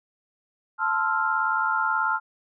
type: chord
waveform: sine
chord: F major seventh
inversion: first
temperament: equal with one note detuned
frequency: 880 / 1042.9 / 1318.5 / 1396.9 Hz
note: A5 / C6 / E6 / F6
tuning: 0 / -6 / 0 / 0 cents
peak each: -27 / -30 / -29 / -24 dBFS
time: 0.78-2.2 s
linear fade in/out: 50 ms
effects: none